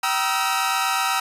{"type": "tone cluster", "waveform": "sawtooth", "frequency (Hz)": [771, 949, 1271, 1339], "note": ["G5", "A#5", "D#6", "E6"], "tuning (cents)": [-29, 31, 36, 27], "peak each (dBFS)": -22, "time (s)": [0.03, 1.2], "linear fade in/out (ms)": 5, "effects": ["resampled to 32000 Hz"]}